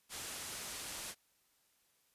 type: low-pass noise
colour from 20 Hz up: white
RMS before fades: -45 dBFS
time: 0.09-1.15 s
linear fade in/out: 50 ms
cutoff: 11000 Hz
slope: 24 dB/octave
effects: white hiss -74 dBFS RMS until 2.14 s + resampled to 32000 Hz